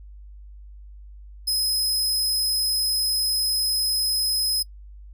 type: tone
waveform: sawtooth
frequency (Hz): 5090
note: D#8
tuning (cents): +39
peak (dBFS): -18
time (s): 1.47-4.63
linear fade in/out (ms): 10
effects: noise-tail reverb RT60 0.1 s tail -26 dB re dry + added 50 Hz sine -40 dBFS peak until 5.13 s